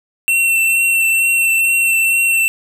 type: tone with vibrato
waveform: square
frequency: 2705 Hz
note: E7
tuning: 44 cents sharp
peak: -12 dBFS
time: 0.28-2.48 s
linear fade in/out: 0 ms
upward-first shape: triangle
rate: 2.2 Hz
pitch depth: 18 cents each way
effects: none